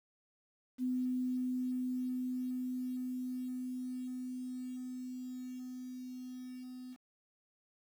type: tone with level ramp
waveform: sine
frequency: 252.9 Hz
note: B3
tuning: 41 cents sharp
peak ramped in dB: -31 to -44 dBFS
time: 0.78-6.97 s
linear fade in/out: 50 ms
effects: 10-bit